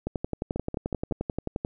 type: two click trains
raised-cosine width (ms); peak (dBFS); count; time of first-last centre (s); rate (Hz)
2; -17 / -15; 4 / 19; 0.56-1.111 / 0.07-1.649; 5.44 / 11.4
effects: none